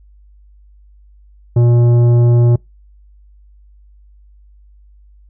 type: tone with tanh clipping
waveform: sine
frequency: 119.6 Hz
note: A#2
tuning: 45 cents sharp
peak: -9 dBFS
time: 1.56-2.56 s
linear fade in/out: 5 ms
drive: 11 dB
effects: noise-tail reverb RT60 0.2 s tail -25 dB re dry + added 50 Hz sine -42 dBFS peak until 5.29 s